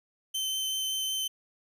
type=tone with vibrato; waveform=sawtooth; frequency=3082 Hz; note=G7; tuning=30 cents flat; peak=-26 dBFS; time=0.34-1.28 s; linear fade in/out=10 ms; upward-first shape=triangle; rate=5.3 Hz; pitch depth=8 cents each way; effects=none